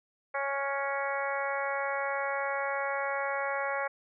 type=harmonic tone with a mistuned harmonic; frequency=277.2 Hz; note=C#4; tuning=in tune; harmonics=2 / 3 / 4 / 5 / 6 / 7 / 8; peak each=-34 / -36 / -37 / -38 / -39 / -39 / -40 dBFS; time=0.34-3.88 s; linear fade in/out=10 ms; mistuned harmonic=5; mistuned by=+17 cents; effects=none